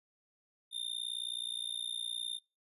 square tone with amplitude modulation, 3619 Hz, A7, 48 cents sharp, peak -33 dBFS, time 0.71-2.4 s, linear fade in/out 50 ms, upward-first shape sine, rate 59.3 Hz, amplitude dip 95%, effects noise-tail reverb RT60 0.3 s tail -26 dB re dry + resampled to 32000 Hz

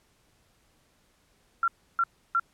sine tone bursts, 1368 Hz, F6, 36 cents flat, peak -21 dBFS, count 3, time 1.63-2.397 s, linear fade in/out 2 ms, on 49 ms, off 310 ms, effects pink hiss -66 dBFS RMS until 2.53 s + low-pass 12000 Hz 12 dB/octave

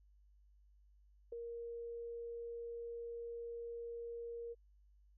sine tone with ADSR envelope, 468.8 Hz, A#4, 10 cents sharp, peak -39 dBFS, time 1.32-4.55 s, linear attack 6 ms, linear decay 3 ms, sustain -4 dB, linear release 31 ms, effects added 50 Hz sine -64 dBFS peak until 5.17 s

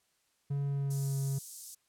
triangle tone with pitch glide, 140.8 to 136.79 Hz, C#3 to C#3, +27 to -23 cents, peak -28 dBFS, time 0.5-1.39 s, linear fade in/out 10 ms, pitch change -50 cents, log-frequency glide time 0.64-1.17 s
white high-pass noise, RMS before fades -43 dBFS, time 0.9-1.75 s, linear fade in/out 10 ms, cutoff 5600 Hz, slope 24 dB/octave
effects white hiss -74 dBFS RMS until 1.88 s + low-pass 11000 Hz 12 dB/octave

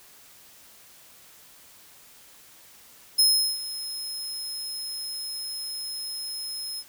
sawtooth tone with ADSR envelope, 5150 Hz, E8, 41 cents flat, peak -13 dBFS, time 3.18-6.84 s, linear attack 14 ms, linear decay 380 ms, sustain -16 dB, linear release 52 ms, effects white hiss -52 dBFS RMS until 6.88 s

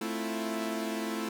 sawtooth chord, F major seventh, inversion first, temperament equal, 220 / 261.6 / 329.6 / 349.2 Hz, A3 / C4 / E4 / F4, 0 / 0 / 0 / 0 cents, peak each -31 / -37 / -32 / -37 dBFS, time 0.01-1.29 s, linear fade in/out 5 ms, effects none

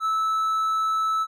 triangle tone, 1308 Hz, E6, 14 cents flat, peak -19 dBFS, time 0-1.27 s, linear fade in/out 50 ms, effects none

